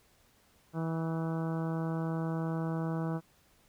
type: harmonic tone with a mistuned harmonic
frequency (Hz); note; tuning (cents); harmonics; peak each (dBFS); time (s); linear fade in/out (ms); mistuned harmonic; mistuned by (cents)
162.7; E3; -22; 1 / 2 / 3 / 4 / 5 / 6 / 7 / 8 / 9; -32 / -38 / -42 / -44 / -46 / -48 / -49 / -50 / -51; 0.73-3.21; 50; 9; +34
effects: pink hiss -66 dBFS RMS until 3.68 s